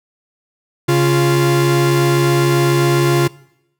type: tone pair together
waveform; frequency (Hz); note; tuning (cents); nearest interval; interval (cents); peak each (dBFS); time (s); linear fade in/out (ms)
45% pulse; 138.59 / 348.3; C#3 / F4; 0 / -5; octave + major third; 1595; -14; 0.88-3.28; 10
effects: noise-tail reverb RT60 0.8 s tail -22 dB re dry